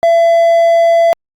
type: tone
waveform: triangle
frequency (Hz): 672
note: E5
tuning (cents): +33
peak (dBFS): -4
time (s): 0.03-1.13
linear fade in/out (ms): 0
effects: Opus 48 kbps